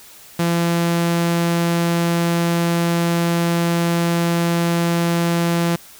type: tone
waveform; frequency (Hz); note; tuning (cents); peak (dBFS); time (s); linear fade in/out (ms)
sawtooth; 170; F3; -46; -12; 0.39-5.76; 5
effects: white hiss -43 dBFS RMS until 5.99 s